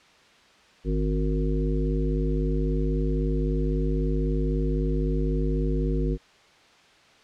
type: harmonic tone with a mistuned harmonic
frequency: 51.9 Hz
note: G#1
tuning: in tune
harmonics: 1 / 3 / 5 / 7 / 9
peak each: -24 / -29 / -31 / -32 / -34 dBFS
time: 0.84-6.18 s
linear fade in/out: 50 ms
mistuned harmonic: 9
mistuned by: -17 cents
effects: white hiss -55 dBFS RMS until 7.23 s + low-pass 4000 Hz 12 dB/octave